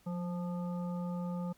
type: harmonic tone with a mistuned harmonic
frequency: 174.61 Hz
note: F3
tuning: in tune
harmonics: 1 / 3 / 5 / 7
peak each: -34 / -44 / -48 / -51 dBFS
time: 0.06-1.53 s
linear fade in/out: 10 ms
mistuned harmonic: 1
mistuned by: +32 cents
effects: pink hiss -66 dBFS RMS until 1.57 s + MP3 96 kbps